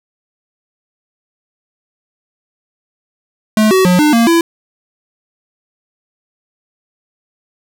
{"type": "tone with pitch steps", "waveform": "square", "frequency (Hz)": [215.7, 377, 180, 300, 231.6, 335.1], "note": ["A3", "F#4", "F#3", "D4", "A#3", "E4"], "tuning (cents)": [-34, 32, -47, 37, -11, 29], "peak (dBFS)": -8, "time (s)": [3.57, 4.41], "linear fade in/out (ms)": 2, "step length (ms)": 140, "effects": []}